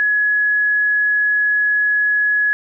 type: tone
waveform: sine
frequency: 1687 Hz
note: G#6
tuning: 27 cents sharp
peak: -13 dBFS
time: 0-2.53 s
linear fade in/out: 0 ms
effects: none